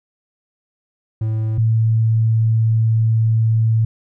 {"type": "tone pair in turn", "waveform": ["triangle", "sine"], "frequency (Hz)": [110, 112.05], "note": ["A2", "A2"], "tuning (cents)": [0, 32], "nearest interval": "unison", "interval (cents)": 32, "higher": "second", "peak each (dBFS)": [-15, -12], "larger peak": "second", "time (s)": [[1.21, 1.58], [1.58, 3.85]], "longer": "second", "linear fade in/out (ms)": 5, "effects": []}